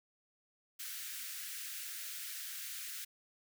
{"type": "high-pass noise", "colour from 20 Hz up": "white", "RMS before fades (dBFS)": -44, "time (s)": [0.79, 3.05], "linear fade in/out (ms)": 10, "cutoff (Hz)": 1400, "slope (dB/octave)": 48, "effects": []}